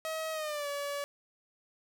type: tone with pitch glide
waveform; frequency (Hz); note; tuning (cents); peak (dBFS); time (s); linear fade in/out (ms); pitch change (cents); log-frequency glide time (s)
sawtooth; 637 to 570.8; D#5 to D5; +41 to -49; -30; 0.05-1.04; 0; -190; 0.32-0.68
effects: none